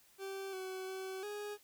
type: tone with pitch steps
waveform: 40% pulse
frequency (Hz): 388.5 / 376.3 / 379.6 / 414.6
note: G4 / F#4 / F#4 / G#4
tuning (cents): -16 / +29 / +44 / -3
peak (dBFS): -40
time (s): 0.18-1.58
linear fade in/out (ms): 50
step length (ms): 350
effects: white hiss -66 dBFS RMS until 1.63 s